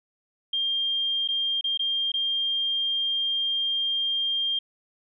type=tone with dropouts; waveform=sine; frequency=3200 Hz; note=G7; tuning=35 cents sharp; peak=-23 dBFS; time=0.53-4.59 s; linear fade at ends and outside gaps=5 ms; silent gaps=1.277-1.286 / 1.611-1.641 / 1.775-1.793 / 2.119-2.139 s; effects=none